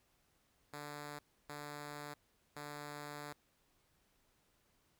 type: tone bursts at uneven times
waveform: 5% pulse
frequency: 146.83 Hz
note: D3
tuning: in tune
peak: -34 dBFS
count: 3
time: 0.73-1.19 / 1.49-2.14 / 2.56-3.33 s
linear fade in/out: 5 ms
effects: pink hiss -75 dBFS RMS until 4.99 s